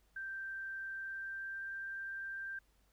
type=tone with pitch glide; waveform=sine; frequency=1568 to 1578 Hz; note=G6 to G6; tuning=0 to +11 cents; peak=-40 dBFS; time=0.16-2.59 s; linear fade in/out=5 ms; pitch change=+11 cents; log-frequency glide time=0.96-1.67 s; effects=added 50 Hz sine -70 dBFS peak until 2.92 s + pink hiss -75 dBFS RMS until 2.92 s